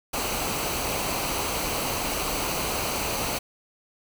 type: noise with comb filter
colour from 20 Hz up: pink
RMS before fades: -28 dBFS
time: 0.13-3.39 s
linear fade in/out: 10 ms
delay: 0.57 ms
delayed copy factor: -0.5
effects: none